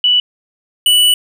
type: tone pair in turn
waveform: sine / square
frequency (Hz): 2960 / 2960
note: F#7 / F#7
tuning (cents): 0 / 0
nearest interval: unison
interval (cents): 0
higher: neither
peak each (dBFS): -8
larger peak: neither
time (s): 0.04-0.2 / 0.86-1.14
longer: second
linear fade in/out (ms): 2
effects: none